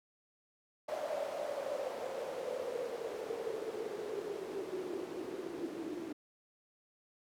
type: noise with band-pass filter sweep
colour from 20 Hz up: white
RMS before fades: -40 dBFS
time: 0.88-6.13 s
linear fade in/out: 10 ms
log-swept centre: 620 to 320 Hz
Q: 9.2
effects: none